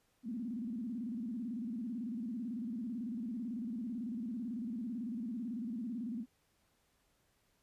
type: tone with vibrato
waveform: sine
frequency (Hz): 233.1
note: A#3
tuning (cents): 0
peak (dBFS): -37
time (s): 0.23-6.26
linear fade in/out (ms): 50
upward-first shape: square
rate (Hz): 18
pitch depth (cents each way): 140
effects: pink hiss -75 dBFS RMS until 7.62 s + resampled to 32000 Hz